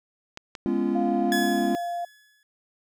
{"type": "clicks", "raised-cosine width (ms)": 0.2, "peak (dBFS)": -19, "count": 2, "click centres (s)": [0.374, 0.552]}
{"type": "chord", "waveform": "triangle", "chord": "C# dominant seventh", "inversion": "second", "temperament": "equal with one note detuned", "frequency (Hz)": [207.7, 246.9, 277.2, 342.6], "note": ["G#3", "B3", "C#4", "E#4"], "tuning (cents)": [0, 0, 0, -33], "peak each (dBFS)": [-26, -26, -26, -25], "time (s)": [0.66, 1.75], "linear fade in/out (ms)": 0}
{"type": "tone with pitch glide", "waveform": "sine", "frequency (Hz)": [701, 695], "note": ["F5", "F5"], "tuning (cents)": [6, -9], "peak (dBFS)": -27, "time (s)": [0.95, 2.05], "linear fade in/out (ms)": 5, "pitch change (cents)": -15, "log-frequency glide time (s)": [1.43, 1.61]}
{"type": "tone with exponential decay", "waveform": "sawtooth", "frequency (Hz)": 1700, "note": "G#6", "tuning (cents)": 40, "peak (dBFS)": -20, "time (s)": [1.32, 2.43], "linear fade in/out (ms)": 1, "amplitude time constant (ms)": 240}
{"effects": []}